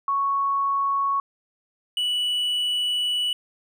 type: tone pair in turn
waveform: sine / triangle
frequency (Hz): 1108.7 / 2953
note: C#6 / F#7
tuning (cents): 0 / -4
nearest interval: octave + perfect fourth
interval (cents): 1696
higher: second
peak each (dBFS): -20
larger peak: neither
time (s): 0.08-1.2 / 1.97-3.33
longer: second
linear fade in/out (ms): 2
effects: none